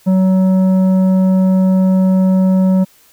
triangle tone with tanh clipping, 187.7 Hz, F#3, 25 cents sharp, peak -10 dBFS, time 0.06-2.85 s, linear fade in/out 20 ms, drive 13 dB, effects white hiss -49 dBFS RMS until 3.12 s

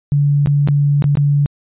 sine tone with dropouts, 143.7 Hz, D3, 37 cents flat, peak -10 dBFS, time 0.12-1.46 s, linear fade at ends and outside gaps 0 ms, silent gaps 0.46-0.472 / 0.675-0.686 / 1.023-1.041 / 1.154-1.172 s, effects resampled to 8000 Hz

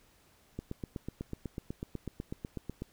click train, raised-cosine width 3 ms, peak -24 dBFS, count 19, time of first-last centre 0.59-2.82 s, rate 8.07 Hz, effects pink hiss -65 dBFS RMS until 2.92 s

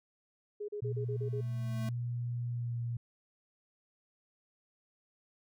sine tone bursts, 415.3 Hz, G#4, in tune, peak -36 dBFS, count 7, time 0.6-1.411 s, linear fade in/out 10 ms, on 85 ms, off 36 ms
sine tone with pitch glide, 120.4 to 118.47 Hz, B2 to A#2, -44 to +28 cents, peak -33 dBFS, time 0.82-2.97 s, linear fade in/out 5 ms, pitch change -28 cents, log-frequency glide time 2.5-2.78 s
square tone with exponential growth, 220 Hz, A3, in tune, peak -37 dBFS, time 0.83-1.89 s, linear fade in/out 2 ms, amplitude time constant 230 ms
effects none

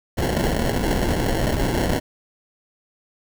pink noise with sample-and-hold, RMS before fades -21 dBFS, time 0.17-2 s, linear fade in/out 20 ms, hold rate 1225 Hz, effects none

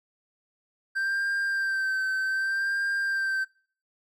triangle tone with vibrato, 1568 Hz, G6, in tune, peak -23 dBFS, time 0.95-3.45 s, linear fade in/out 20 ms, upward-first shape sine, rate 0.65 Hz, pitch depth 32 cents each way, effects noise-tail reverb RT60 0.5 s tail -26 dB re dry

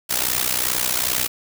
white noise with amplitude modulation, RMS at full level -18 dBFS, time 0.09-1.28 s, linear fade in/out 20 ms, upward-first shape sine, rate 62.5 Hz, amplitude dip 85%, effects none

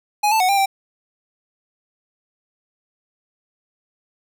square tone with pitch steps, 834 / 882 / 739 / 795 / 781 Hz, G#5 / A5 / F#5 / G5 / G5, +7 / +4 / -2 / +24 / -7 cents, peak -15 dBFS, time 0.23-0.66 s, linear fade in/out 10 ms, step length 86 ms, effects none

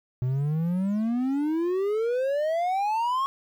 triangle exponential sweep, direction up, 123.47 to 1104 Hz, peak -21 dBFS, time 0.22-3.26 s, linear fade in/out 0 ms, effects 10-bit

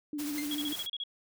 sine tone with vibrato, 294.1 Hz, D4, 3 cents sharp, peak -33 dBFS, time 0.13-0.73 s, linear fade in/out 2 ms, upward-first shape sine, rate 14 Hz, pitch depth 46 cents each way
white noise with tremolo, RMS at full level -40 dBFS, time 0.18-0.87 s, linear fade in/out 20 ms, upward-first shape sine, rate 12 Hz, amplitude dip 35%
sawtooth tone with exponential decay, 2093 Hz, C7, in tune, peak -31 dBFS, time 0.38-0.54 s, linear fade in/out 1 ms, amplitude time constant 34 ms
sine tone bursts, 3322 Hz, G#7, in tune, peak -33 dBFS, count 8, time 0.51-1.037 s, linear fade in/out 2 ms, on 37 ms, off 33 ms
effects none

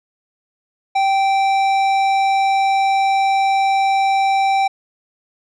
sine tone with tanh clipping, 780 Hz, G5, 9 cents flat, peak -15 dBFS, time 0.95-4.68 s, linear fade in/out 10 ms, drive 13 dB, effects none

